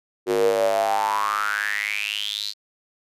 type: tone with high-pass filter sweep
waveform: square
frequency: 51.91 Hz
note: G#1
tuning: in tune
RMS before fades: -23 dBFS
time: 0.26-2.54 s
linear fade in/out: 50 ms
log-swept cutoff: 380 to 4400 Hz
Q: 9.4
effects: resampled to 32000 Hz